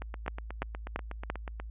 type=two click trains; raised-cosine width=0.5 ms; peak=-24 / -16 dBFS; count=14 / 4; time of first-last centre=0.02-1.6 / 0.28-1.3 s; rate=8.23 / 2.94 Hz; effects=added 55 Hz sine -39 dBFS peak until 1.7 s + resampled to 8000 Hz